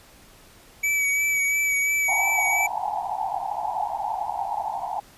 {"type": "tone with vibrato", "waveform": "square", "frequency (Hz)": 2284, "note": "D7", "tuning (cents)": -49, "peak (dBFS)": -21, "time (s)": [0.83, 2.67], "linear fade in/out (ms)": 10, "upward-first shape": "sine", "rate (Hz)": 2.9, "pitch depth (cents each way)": 24}
{"type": "band-pass noise", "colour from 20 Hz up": "white", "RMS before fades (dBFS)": -28, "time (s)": [2.08, 5], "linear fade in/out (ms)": 5, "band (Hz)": [710, 910], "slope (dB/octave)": 96}
{"effects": ["pink hiss -51 dBFS RMS until 5.17 s", "resampled to 32000 Hz"]}